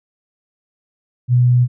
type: tone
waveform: sine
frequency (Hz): 123.47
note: B2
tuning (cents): 0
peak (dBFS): -9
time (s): 1.28-1.68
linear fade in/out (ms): 50
effects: none